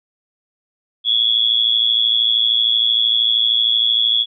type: tone with amplitude modulation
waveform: sine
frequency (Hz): 3382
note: G#7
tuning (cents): +31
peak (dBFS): -9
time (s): 1.04-4.26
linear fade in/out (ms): 50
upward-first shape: sine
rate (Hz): 113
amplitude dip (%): 85
effects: none